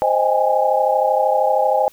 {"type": "chord", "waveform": "sine", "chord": "Ab major seventh", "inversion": "first", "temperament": "equal with one note detuned", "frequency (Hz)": [523.3, 622.3, 797.7, 830.6], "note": ["C5", "Eb5", "G5", "Ab5"], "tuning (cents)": [0, 0, 30, 0], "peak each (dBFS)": [-19, -19, -20, -19], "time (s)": [0.02, 1.88], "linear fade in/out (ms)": 0, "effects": ["white hiss -51 dBFS RMS until 1.92 s"]}